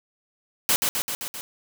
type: noise with echo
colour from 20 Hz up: white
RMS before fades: -20 dBFS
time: 0.69-0.76 s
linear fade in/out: 0 ms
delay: 130 ms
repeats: 5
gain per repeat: -3 dB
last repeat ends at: 1.41 s
effects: none